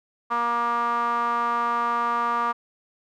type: tone with band-pass filter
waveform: sawtooth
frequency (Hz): 236.5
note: A#3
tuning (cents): +25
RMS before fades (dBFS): -24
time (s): 0.3-2.53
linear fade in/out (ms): 20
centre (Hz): 1100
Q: 9.5
effects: none